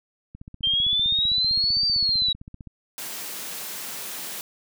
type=click train; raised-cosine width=5 ms; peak=-27 dBFS; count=37; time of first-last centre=0.35-2.673 s; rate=15.5 Hz
type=exponential two-way sweep; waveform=sine; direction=up then down; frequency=3136 to 4687 to 3855 Hz; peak=-19 dBFS; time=0.63-2.33 s; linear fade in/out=10 ms; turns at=1.86 s
type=high-pass noise; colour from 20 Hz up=white; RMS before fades=-34 dBFS; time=2.98-4.41 s; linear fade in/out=0 ms; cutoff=140 Hz; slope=96 dB/octave
effects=none